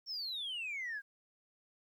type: exponential sweep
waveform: sine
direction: down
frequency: 5550 to 1586 Hz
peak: -36 dBFS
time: 0.06-1.02 s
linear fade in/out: 50 ms
effects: tanh soft clip ceiling -35 dBFS + 12-bit